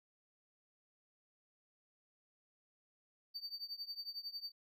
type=tone with tremolo; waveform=triangle; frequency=4600 Hz; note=D8; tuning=37 cents flat; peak=-38 dBFS; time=3.34-4.52 s; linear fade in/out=20 ms; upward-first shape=triangle; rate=11 Hz; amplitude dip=95%; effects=none